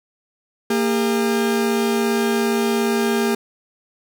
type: tone pair together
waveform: 40% pulse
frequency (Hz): 230 / 402.8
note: A#3 / G4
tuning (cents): -23 / +47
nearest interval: minor seventh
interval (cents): 970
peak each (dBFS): -19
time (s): 0.7-3.35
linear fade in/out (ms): 5
effects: none